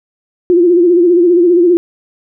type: tone with vibrato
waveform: sine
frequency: 349.2 Hz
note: F4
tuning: in tune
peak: -5 dBFS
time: 0.5-1.77 s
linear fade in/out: 0 ms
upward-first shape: sine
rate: 15 Hz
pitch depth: 73 cents each way
effects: none